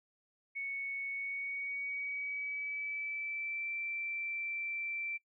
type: tone with pitch glide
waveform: sine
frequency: 2217 to 2341 Hz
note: C#7 to D7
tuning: 0 to -6 cents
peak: -36 dBFS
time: 0.55-5.18 s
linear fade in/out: 20 ms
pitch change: +94 cents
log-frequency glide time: 1.09-3.71 s
effects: noise-tail reverb RT60 0.1 s tail -22 dB re dry